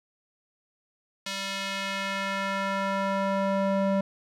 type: tone with band-pass filter sweep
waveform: square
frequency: 195.5 Hz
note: G3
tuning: 4 cents flat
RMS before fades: -28 dBFS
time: 1.26-4.01 s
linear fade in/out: 5 ms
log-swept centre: 4000 to 490 Hz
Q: 1
effects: none